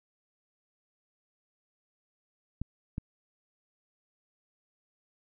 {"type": "clicks", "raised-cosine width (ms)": 5, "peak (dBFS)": -21, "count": 2, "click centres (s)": [2.616, 2.981], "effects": []}